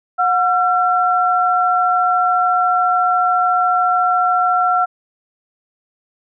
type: tone pair together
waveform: sine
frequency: 726.8 / 1357 Hz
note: F#5 / E6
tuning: -31 / +50 cents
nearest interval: major seventh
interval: 1081 cents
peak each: -15 dBFS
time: 0.18-4.86 s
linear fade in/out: 20 ms
effects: none